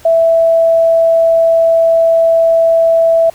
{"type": "tone", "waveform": "sine", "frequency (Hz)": 660, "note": "E5", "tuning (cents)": 2, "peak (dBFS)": -6, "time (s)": [0.05, 3.3], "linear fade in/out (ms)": 5, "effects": ["pink hiss -41 dBFS RMS until 3.34 s"]}